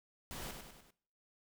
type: noise with echo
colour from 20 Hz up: pink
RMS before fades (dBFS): -45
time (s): 0.31-0.51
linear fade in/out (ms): 0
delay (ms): 99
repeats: 4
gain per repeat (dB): -5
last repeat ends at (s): 0.906
effects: noise-tail reverb RT60 0.6 s tail -21 dB re dry